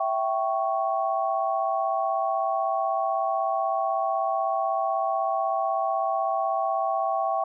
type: chord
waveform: sine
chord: C# diminished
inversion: first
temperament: equal with one note detuned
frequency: 659.3 / 775.4 / 1108.7 Hz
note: E5 / G5 / C#6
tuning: 0 / -19 / 0 cents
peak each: -27 / -26 / -29 dBFS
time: 0-7.44 s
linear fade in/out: 5 ms
effects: none